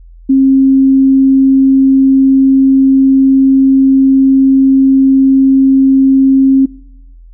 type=tone; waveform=sine; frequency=268.1 Hz; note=C4; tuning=42 cents sharp; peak=-4 dBFS; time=0.29-6.66 s; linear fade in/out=10 ms; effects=noise-tail reverb RT60 0.9 s tail -24 dB re dry + added 42 Hz sine -33 dBFS peak until 7.33 s